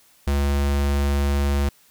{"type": "tone", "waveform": "square", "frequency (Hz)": 70.6, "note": "C#2", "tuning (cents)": 32, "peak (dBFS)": -19, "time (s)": [0.27, 1.69], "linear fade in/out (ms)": 5, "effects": ["white hiss -56 dBFS RMS until 1.9 s"]}